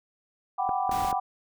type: chord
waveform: sine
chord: G major seventh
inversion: third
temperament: equal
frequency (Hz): 740 / 784 / 987.8 / 1174.7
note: F#5 / G5 / B5 / D6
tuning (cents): 0 / 0 / 0 / 0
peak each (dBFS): -29 / -28 / -33 / -34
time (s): 0.58-1.2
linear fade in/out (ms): 10
type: clicks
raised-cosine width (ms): 1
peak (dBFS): -19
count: 4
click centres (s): 0.692 / 0.894 / 1.047 / 1.128
type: noise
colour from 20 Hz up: pink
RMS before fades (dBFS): -37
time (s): 0.91-1.12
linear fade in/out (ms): 5
effects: none